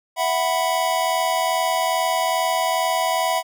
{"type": "chord", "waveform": "square", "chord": "E suspended second", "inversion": "none", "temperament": "just", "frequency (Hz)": [659.3, 741.7, 988.9], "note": ["E5", "F#5", "B5"], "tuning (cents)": [0, 4, 2], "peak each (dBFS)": -24, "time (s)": [0.16, 3.43], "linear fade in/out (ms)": 50, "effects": []}